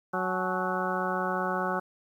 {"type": "harmonic tone with a mistuned harmonic", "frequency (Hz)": 185, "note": "F#3", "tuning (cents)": 0, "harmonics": [1, 2, 3, 4, 5, 6, 7, 8], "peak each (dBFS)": [-35, -35, -35, -35, -35, -35, -35, -35], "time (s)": [0.13, 1.8], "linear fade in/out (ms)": 10, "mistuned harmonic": 5, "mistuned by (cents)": -110, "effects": ["10-bit"]}